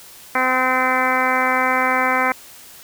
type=harmonic tone; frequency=257 Hz; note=C4; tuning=31 cents flat; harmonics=1 / 2 / 3 / 4 / 5 / 6 / 7 / 8 / 9; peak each=-27 / -25 / -23 / -22 / -23 / -24 / -27 / -23 / -27 dBFS; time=0.35-2.32 s; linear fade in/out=2 ms; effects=white hiss -42 dBFS RMS until 2.83 s